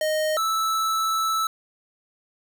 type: tone pair in turn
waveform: square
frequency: 620 / 1313.7 Hz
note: D#5 / E6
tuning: -6 / -6 cents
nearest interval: octave + minor second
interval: 1300 cents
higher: second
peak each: -22 dBFS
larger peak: neither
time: 0.01-0.37 / 0.37-1.47 s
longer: second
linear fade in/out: 2 ms
effects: none